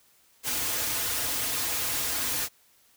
white noise with comb filter, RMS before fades -29 dBFS, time 0.43-2.49 s, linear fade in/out 50 ms, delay 5.2 ms, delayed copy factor -0.95, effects white hiss -62 dBFS RMS until 2.96 s

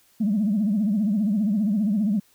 sine tone with vibrato, 208 Hz, G#3, 3 cents sharp, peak -18 dBFS, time 0.2-2.2 s, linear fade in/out 10 ms, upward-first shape triangle, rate 15 Hz, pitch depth 180 cents each way, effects tanh soft clip ceiling -15 dBFS + white hiss -60 dBFS RMS until 2.34 s

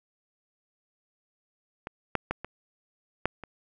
clicks, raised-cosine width 0.5 ms, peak -20 / -9 / -13 / -21 / -9 / -25 dBFS, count 6, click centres 1.871 / 2.153 / 2.31 / 2.446 / 3.256 / 3.437 s, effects none

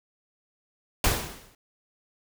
pink noise with exponential decay, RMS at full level -20 dBFS, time 1.04-1.55 s, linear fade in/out 2 ms, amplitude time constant 110 ms, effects none

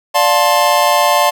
square chord, D minor seventh, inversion none, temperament just, 587.3 / 704.8 / 881 / 1057.2 Hz, D5 / F5 / A5 / C6, 0 / +16 / +2 / +18 cents, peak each -16 dBFS, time 0.14-1.31 s, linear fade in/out 20 ms, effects none

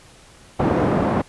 pink band-pass noise, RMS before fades -19 dBFS, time 0.59-1.22 s, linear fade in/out 10 ms, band 130 to 840 Hz, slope 12 dB/octave, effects pink hiss -48 dBFS RMS until 1.28 s + resampled to 24000 Hz

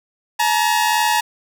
sawtooth tone pair together, 858 / 941 Hz, A5 / A#5, -44 / +16 cents, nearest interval major second, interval 160 cents, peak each -14 dBFS, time 0.39-1.21 s, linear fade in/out 10 ms, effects none

